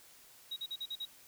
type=tone bursts; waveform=sine; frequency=3819 Hz; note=A#7; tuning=41 cents sharp; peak=-34 dBFS; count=6; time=0.51-1.054 s; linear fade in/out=10 ms; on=54 ms; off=44 ms; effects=tanh soft clip ceiling -36 dBFS + white hiss -59 dBFS RMS until 1.27 s